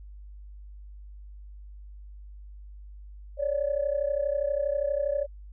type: tone pair together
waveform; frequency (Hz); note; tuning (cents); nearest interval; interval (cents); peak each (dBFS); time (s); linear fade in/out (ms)
sine; 554.4 / 586.8; C#5 / D5; 0 / -2; minor second; 98; -27; 3.37-5.27; 50
effects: tanh soft clip ceiling -17 dBFS + added 50 Hz sine -42 dBFS peak until 5.52 s